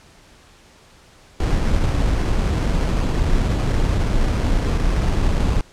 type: noise with sample-and-hold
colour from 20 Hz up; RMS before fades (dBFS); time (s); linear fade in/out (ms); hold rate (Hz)
brown; -18; 1.4-5.61; 2; 3675
effects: pink hiss -49 dBFS RMS until 5.72 s + low-pass 8000 Hz 12 dB/octave